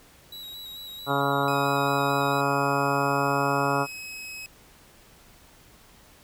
45% pulse tone with vibrato, 3871 Hz, B7, 35 cents flat, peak -37 dBFS, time 0.32-2.41 s, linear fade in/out 5 ms, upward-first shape square, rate 4.5 Hz, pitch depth 23 cents each way
harmonic tone, 140 Hz, C#3, 18 cents sharp, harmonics 1 / 2 / 3 / 4 / 5 / 6 / 7 / 8 / 9 / 10, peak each -31 / -31 / -31 / -31 / -31 / -31 / -31 / -31 / -31 / -31 dBFS, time 1.06-3.87 s, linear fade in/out 50 ms
sawtooth tone with pitch glide, 2509 to 2556 Hz, D#7 to D#7, +14 to +46 cents, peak -33 dBFS, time 1.48-4.46 s, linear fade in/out 0 ms, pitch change +32 cents, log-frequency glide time 2.22-4.04 s
effects pink hiss -54 dBFS RMS until 6.23 s

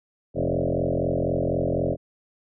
sine tone with frequency modulation, 348.3 Hz, F4, 5 cents flat, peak -21 dBFS, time 0.34-1.97 s, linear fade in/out 50 ms, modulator 44 Hz, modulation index 6.3, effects none

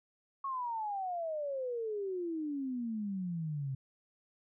sine exponential sweep, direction down, 1108.7 to 130.81 Hz, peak -34 dBFS, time 0.44-3.75 s, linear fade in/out 5 ms, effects none

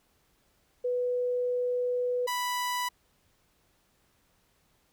sine / sawtooth tone pair in turn, 493.9 / 987.8 Hz, B4 / B5, 0 / 0 cents, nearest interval octave, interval 1200 cents, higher second, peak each -26 / -25 dBFS, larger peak second, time 0.84-2.27 / 2.27-2.89 s, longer first, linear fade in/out 10 ms, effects pink hiss -69 dBFS RMS until 4.92 s

